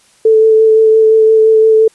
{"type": "tone with vibrato", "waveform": "sine", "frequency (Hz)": 440.3, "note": "A4", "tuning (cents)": 1, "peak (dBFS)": -4, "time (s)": [0.25, 1.88], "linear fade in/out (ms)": 5, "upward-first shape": "sine", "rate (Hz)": 5.8, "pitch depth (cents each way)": 13, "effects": ["white hiss -49 dBFS RMS until 1.94 s", "resampled to 24000 Hz"]}